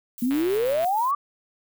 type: noise with tremolo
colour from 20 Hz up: violet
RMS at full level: -39 dBFS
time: 0.18-1.11 s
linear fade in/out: 0 ms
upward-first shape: square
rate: 6.3 Hz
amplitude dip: 30%
type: exponential sweep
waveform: sine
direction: up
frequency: 233.1 to 1188 Hz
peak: -20 dBFS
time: 0.22-1.15 s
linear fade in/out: 5 ms
type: click train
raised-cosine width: 0.3 ms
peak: -20 dBFS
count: 69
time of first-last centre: 0.31-0.845 s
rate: 127 Hz
effects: none